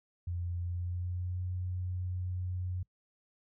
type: tone with pitch glide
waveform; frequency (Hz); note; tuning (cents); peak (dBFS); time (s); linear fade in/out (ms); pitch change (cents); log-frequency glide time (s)
sine; 87.4 to 90.8; F2 to F#2; +2 to -32; -33; 0.27-2.83; 5; +66; 0.6-1.43
effects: noise-tail reverb RT60 0.1 s tail -23 dB re dry